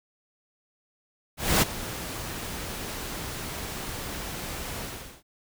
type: noise with ADSR envelope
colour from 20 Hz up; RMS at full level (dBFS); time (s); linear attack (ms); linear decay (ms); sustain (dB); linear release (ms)
pink; -19; 1.37-5.23; 250; 19; -16; 420
effects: none